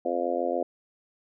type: harmonic tone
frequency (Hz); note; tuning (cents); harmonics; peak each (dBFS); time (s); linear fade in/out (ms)
87.1; F2; -4; 3 / 4 / 5 / 6 / 7 / 8; -35 / -32 / -35 / -30 / -32 / -31; 0.05-0.63; 5
effects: none